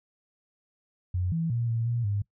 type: tone with pitch steps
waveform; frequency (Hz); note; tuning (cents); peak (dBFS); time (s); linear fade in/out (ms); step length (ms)
sine; 90.5 / 164.7 / 118 / 114.9 / 118.7 / 101.8; F#2 / E3 / A#2 / A#2 / A#2 / G#2; -38 / -1 / +22 / -25 / +32 / -34; -25; 1.14-2.22; 5; 180
effects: noise-tail reverb RT60 0.1 s tail -21 dB re dry